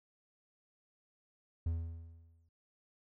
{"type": "tone with exponential decay", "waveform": "triangle", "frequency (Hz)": 82.8, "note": "E2", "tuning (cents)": 8, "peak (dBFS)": -28, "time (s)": [1.66, 2.49], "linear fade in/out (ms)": 5, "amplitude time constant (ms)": 180, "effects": []}